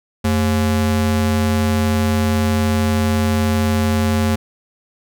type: ring-modulated tone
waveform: square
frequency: 155.56 Hz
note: D#3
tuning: in tune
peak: -12 dBFS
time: 0.24-4.36 s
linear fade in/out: 10 ms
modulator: 66.8 Hz
effects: none